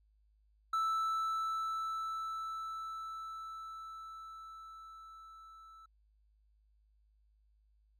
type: tone with level ramp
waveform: triangle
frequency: 1318.5 Hz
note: E6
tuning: in tune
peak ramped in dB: -28 to -52 dBFS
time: 0.73-5.86 s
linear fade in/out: 5 ms
effects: added 52 Hz sine -67 dBFS peak until 7.99 s